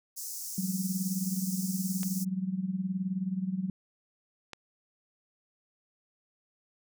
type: high-pass noise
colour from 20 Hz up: pink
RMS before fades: -39 dBFS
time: 0.16-2.25 s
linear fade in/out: 20 ms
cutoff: 5400 Hz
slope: 48 dB/octave
type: tone with tremolo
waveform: sine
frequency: 187.6 Hz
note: F#3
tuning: 24 cents sharp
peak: -26 dBFS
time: 0.58-3.7 s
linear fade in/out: 2 ms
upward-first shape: sine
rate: 19 Hz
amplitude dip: 75%
type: clicks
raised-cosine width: 0.2 ms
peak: -23 dBFS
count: 2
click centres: 2.032 / 4.533 s
effects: none